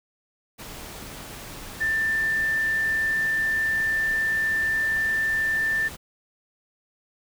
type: tone in noise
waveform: sine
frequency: 1779 Hz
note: A6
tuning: 19 cents sharp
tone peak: -21 dBFS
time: 1.8-5.89 s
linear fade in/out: 20 ms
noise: pink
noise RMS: -39 dBFS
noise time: 0.58-5.97 s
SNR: +15 dB
effects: none